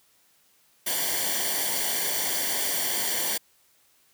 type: noise with comb filter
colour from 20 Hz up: white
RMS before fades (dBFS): -27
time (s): 0.86-3.38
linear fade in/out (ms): 10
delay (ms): 0.77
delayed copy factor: -0.75
effects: white hiss -63 dBFS RMS until 4.13 s + high-pass 60 Hz 12 dB/octave